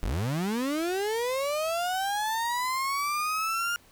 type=linear sweep; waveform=35% pulse; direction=up; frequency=36.18 to 1420 Hz; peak=-25 dBFS; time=0.03-3.76 s; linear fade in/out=0 ms; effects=pink hiss -58 dBFS RMS until 3.91 s